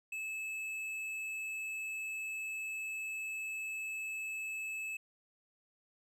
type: tone with tanh clipping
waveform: sine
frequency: 2605 Hz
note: E7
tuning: 21 cents flat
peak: -39 dBFS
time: 0.12-4.97 s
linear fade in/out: 5 ms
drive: 9 dB
effects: none